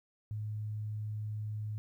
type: tone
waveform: sine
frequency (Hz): 106.6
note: G#2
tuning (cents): +46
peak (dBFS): -35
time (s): 0.31-1.78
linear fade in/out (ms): 0
effects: 12-bit